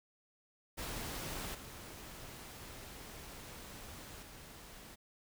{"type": "noise with level steps", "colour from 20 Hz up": "pink", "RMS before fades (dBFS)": [-42, -50, -53], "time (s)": [0.77, 4.96], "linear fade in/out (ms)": 20, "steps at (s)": [1.54, 4.22], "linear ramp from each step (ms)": 10, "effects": []}